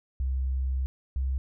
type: tone pair in turn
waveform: sine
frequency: 65.41 / 65.9 Hz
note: C2 / C2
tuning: 0 / +13 cents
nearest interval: unison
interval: 13 cents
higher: second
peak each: -25 / -25 dBFS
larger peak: neither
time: 0.2-0.86 / 1.16-1.38 s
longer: first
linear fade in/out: 0 ms
effects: none